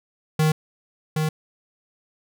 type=tone with echo; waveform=square; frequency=155.56 Hz; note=D#3; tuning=in tune; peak=-17 dBFS; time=0.39-0.52 s; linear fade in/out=5 ms; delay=770 ms; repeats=1; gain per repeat=-4 dB; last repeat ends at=1.29 s; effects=none